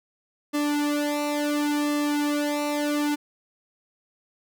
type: tone with flanger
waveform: sawtooth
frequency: 293.7 Hz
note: D4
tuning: in tune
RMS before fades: -25 dBFS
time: 0.53-3.16 s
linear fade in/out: 20 ms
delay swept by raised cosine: 1.3 to 2.8 ms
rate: 0.71 Hz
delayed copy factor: -0.95
effects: none